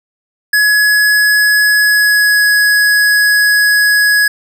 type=tone with pitch glide; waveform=square; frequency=1687 to 1674.4 Hz; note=G#6 to G#6; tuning=+27 to +14 cents; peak=-8 dBFS; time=0.53-4.28 s; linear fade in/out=5 ms; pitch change=-13 cents; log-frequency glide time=1.77-2.46 s; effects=none